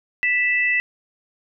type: tone pair together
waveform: sine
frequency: 1975.5 / 2637 Hz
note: B6 / E7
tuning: 0 / 0 cents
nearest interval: perfect fourth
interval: 500 cents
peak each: -18 / -22 dBFS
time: 0.23-0.8 s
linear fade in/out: 0 ms
effects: none